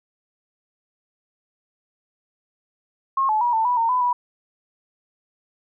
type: tone with pitch steps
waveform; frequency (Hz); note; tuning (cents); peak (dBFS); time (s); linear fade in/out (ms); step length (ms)
sine; 1078 / 862 / 963 / 891 / 982 / 915 / 1002 / 978; C#6 / A5 / B5 / A5 / B5 / A#5 / B5 / B5; -49 / -36 / -44 / +22 / -10 / -32 / +25 / -17; -17; 3.17-4.13; 5; 120
effects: none